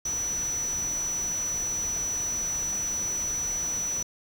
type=tone in noise; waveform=sine; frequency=5920 Hz; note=F#8; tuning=in tune; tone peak=-27 dBFS; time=0.05-4.03 s; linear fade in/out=5 ms; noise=pink; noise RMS=-40 dBFS; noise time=0.05-4.03 s; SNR=+10 dB; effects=none